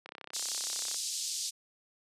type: click train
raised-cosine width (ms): 0.3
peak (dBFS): -27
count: 30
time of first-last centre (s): 0.06-0.944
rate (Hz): 32.8
type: band-pass noise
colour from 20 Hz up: white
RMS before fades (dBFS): -36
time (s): 0.33-1.51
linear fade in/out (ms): 20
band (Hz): 4000 to 8000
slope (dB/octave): 24
effects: high-pass 400 Hz 12 dB/octave + resampled to 32000 Hz